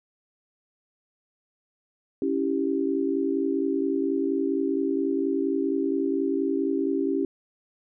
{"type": "chord", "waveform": "sine", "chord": "C# diminished", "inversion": "none", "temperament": "equal with one note detuned", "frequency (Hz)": [277.2, 327.7, 392], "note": ["C#4", "E4", "G4"], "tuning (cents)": [0, -10, 0], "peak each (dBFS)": [-26, -28, -27], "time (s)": [2.22, 7.25], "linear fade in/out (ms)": 2, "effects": []}